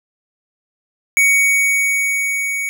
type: tone with level ramp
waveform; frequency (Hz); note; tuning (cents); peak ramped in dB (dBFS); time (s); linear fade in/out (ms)
square; 2240; C#7; +18; -10 to -20; 1.17-2.69; 0
effects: none